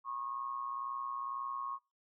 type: tone with amplitude modulation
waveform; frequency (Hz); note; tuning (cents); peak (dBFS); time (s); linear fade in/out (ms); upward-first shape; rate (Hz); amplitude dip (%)
sine; 1090; C#6; -29; -34; 0.04-1.79; 50; sine; 122; 65
effects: noise-tail reverb RT60 0.3 s tail -24 dB re dry